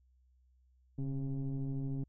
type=tone with frequency modulation; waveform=sine; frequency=138.59 Hz; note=C#3; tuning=in tune; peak=-32 dBFS; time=0.98-2.04 s; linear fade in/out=5 ms; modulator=132 Hz; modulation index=1; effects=tanh soft clip ceiling -31 dBFS + added 63 Hz sine -65 dBFS peak until 2.08 s